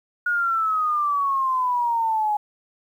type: exponential sweep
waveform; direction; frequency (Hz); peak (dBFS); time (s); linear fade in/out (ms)
sine; down; 1449 to 830.6; -19; 0.26-2.37; 5
effects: 9-bit